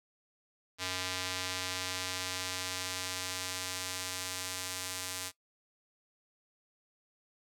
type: tone with band-pass filter sweep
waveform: square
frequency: 92.2 Hz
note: F#2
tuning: 6 cents flat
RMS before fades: -38 dBFS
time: 0.78-5.32 s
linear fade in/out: 50 ms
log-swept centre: 4500 to 8100 Hz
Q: 0.8
effects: noise-tail reverb RT60 0.1 s tail -18 dB re dry